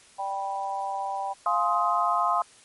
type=harmonic tone; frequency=196 Hz; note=G3; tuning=in tune; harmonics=3 / 4 / 5; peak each=-38 / -29 / -33 dBFS; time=0.18-1.34 s; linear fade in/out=20 ms
type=chord; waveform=sine; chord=F minor seventh; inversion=none; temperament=just; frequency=698.5 / 838.1 / 1047.7 / 1257.2 Hz; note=F5 / Ab5 / C6 / Eb6; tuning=0 / +16 / +2 / +18 cents; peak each=-27 / -30 / -25 / -26 dBFS; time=1.46-2.42 s; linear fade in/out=2 ms
effects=white hiss -54 dBFS RMS until 2.64 s + MP3 48 kbps